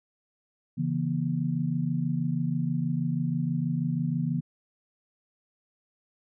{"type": "chord", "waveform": "sine", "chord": "A# diminished", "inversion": "first", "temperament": "equal with one note detuned", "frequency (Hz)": [138.59, 164.81, 238.9], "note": ["C#3", "E3", "A#3"], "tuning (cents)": [0, 0, 43], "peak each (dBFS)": [-30, -28, -31], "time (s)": [0.77, 4.41], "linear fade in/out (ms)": 20, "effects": []}